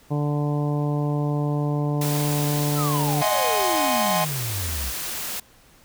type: harmonic tone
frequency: 146.83 Hz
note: D3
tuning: in tune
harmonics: 1 / 2 / 3 / 4 / 5 / 6 / 7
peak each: -22 / -28 / -32 / -34 / -36 / -38 / -39 dBFS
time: 0.1-3.23 s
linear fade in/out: 20 ms
type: noise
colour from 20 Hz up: white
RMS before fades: -30 dBFS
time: 2.01-5.4 s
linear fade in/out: 5 ms
type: exponential sweep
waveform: triangle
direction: down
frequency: 1379 to 58.2 Hz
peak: -25 dBFS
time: 2.75-4.93 s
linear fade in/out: 50 ms
type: chord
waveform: 45% pulse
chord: Ab dominant seventh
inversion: second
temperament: equal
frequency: 622.3 / 740 / 830.6 / 1046.5 Hz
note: Eb5 / Gb5 / Ab5 / C6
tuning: 0 / 0 / 0 / 0 cents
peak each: -26 dBFS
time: 3.21-4.25 s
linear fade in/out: 10 ms
effects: pink hiss -54 dBFS RMS until 5.84 s